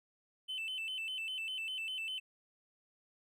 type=tone with vibrato; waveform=triangle; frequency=2844 Hz; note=F7; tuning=31 cents sharp; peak=-35 dBFS; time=0.48-2.2 s; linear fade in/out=20 ms; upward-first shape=square; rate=5 Hz; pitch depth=120 cents each way; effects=tanh soft clip ceiling -31 dBFS